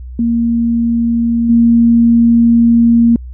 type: tone with level steps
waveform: sine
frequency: 233.1 Hz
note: A#3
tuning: in tune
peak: -10 / -5 dBFS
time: 0.19-3.16 s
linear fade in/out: 2 ms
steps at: 1.49 s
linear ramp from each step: 10 ms
effects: added 62 Hz sine -25 dBFS peak until 3.33 s